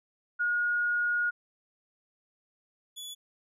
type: tone pair in turn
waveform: sine / sawtooth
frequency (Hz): 1439 / 3423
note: F#6 / A7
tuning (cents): -49 / -48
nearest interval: octave + minor third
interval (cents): 1501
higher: second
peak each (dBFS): -25 / -36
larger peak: first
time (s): 0.39-1.31 / 2.96-3.15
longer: first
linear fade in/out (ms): 20
effects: resampled to 32000 Hz